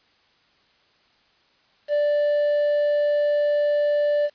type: tone with quantisation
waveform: triangle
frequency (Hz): 587.3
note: D5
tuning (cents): 0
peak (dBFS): -16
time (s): 1.88-4.3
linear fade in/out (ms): 50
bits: 7
effects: white hiss -61 dBFS RMS until 4.34 s + resampled to 11025 Hz